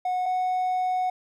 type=tone pair in turn; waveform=triangle; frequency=732 / 737.1 Hz; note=F#5 / F#5; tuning=-19 / -7 cents; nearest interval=unison; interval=12 cents; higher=second; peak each=-21 / -20 dBFS; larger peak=second; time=0.05-0.26 / 0.26-1.1 s; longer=second; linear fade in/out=5 ms; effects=tanh soft clip ceiling -16 dBFS